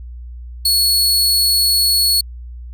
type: tone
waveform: sawtooth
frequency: 4375 Hz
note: C#8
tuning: 24 cents flat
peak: -9 dBFS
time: 0.65-2.21 s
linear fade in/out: 5 ms
effects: added 60 Hz sine -29 dBFS peak until 2.73 s